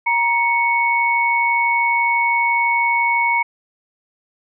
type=tone pair together; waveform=sine; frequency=941.9 / 2217 Hz; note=A#5 / C#7; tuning=+18 / 0 cents; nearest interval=octave + minor third; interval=1482 cents; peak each=-17 dBFS; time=0.06-3.43 s; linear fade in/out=10 ms; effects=none